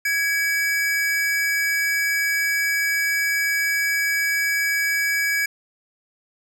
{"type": "tone pair together", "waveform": "square", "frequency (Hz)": [1661.2, 2282], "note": ["G#6", "C#7"], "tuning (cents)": [0, 50], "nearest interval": "perfect fourth", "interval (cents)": 550, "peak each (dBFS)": -23, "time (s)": [0.05, 5.46], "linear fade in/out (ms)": 5, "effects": []}